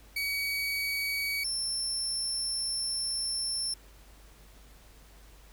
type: tone pair in turn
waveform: 30% pulse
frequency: 2262 / 5371 Hz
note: C#7 / E8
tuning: +34 / +32 cents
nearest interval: octave + minor third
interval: 1498 cents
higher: second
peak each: -27 / -26 dBFS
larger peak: second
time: 0.16-1.44 / 1.44-3.74 s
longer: second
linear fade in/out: 5 ms
effects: added 50 Hz sine -53 dBFS peak until 5.52 s + pink hiss -58 dBFS RMS until 5.52 s